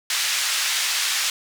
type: band-pass noise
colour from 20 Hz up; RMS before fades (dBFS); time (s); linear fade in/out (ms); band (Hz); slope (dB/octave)
white; -23; 0.1-1.3; 2; 1500 to 6000; 12
effects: none